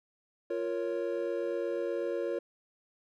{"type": "chord", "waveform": "triangle", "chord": "Bb minor", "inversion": "second", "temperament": "equal", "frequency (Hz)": [349.2, 466.2, 554.4], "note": ["F4", "Bb4", "Db5"], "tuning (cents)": [0, 0, 0], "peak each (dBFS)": -33, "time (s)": [0.5, 2.39], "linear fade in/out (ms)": 5, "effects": []}